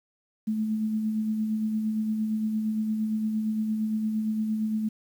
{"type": "tone with tremolo", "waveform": "sine", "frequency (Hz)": 217, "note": "A3", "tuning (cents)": -24, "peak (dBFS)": -23, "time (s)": [0.47, 4.89], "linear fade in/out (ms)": 10, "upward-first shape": "sine", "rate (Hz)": 8.7, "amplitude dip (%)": 35, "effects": ["9-bit"]}